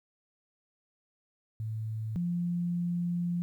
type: tone pair in turn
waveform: sine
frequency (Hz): 110 / 174.06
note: A2 / F3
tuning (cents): 0 / -6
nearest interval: minor sixth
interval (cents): 794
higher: second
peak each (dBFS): -32 / -28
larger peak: second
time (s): 1.6-2.16 / 2.16-3.42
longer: second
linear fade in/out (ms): 0
effects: 11-bit